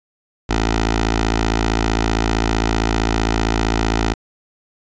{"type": "tone with notch filter", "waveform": "10% pulse", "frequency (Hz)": 55.4, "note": "A1", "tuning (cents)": 13, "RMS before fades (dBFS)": -18, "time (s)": [0.49, 4.14], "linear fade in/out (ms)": 10, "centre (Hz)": 150, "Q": 0.76, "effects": ["resampled to 16000 Hz"]}